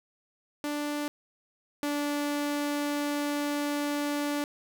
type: tone pair in turn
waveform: sawtooth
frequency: 293.7 / 290.8 Hz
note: D4 / D4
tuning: 0 / -17 cents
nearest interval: unison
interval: 17 cents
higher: first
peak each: -26 / -24 dBFS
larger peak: second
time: 0.64-1.08 / 1.83-4.44 s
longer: second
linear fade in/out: 0 ms
effects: none